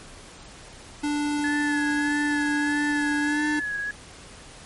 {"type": "tone with pitch glide", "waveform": "square", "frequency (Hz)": [293.7, 300.7], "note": ["D4", "D4"], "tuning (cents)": [0, 41], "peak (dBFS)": -24, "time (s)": [1.03, 3.6], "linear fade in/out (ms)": 10, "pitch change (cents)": 41, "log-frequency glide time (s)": [3.23, 3.45]}
{"type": "tone with vibrato", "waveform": "sine", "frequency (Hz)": 1707, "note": "G#6", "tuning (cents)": 47, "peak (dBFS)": -26, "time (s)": [1.44, 3.91], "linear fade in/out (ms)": 2, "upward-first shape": "sine", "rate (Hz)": 1.6, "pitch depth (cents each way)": 53}
{"effects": ["pink hiss -45 dBFS RMS until 4.65 s", "MP3 48 kbps"]}